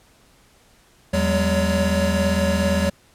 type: tone cluster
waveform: square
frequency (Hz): 81.8 / 186.5 / 204.1 / 564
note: E2 / F#3 / G#3 / C#5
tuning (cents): -13 / +14 / -30 / +30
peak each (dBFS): -24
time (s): 1.13-2.9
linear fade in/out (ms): 10
effects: pink hiss -55 dBFS RMS until 3.14 s + low-pass 12000 Hz 12 dB/octave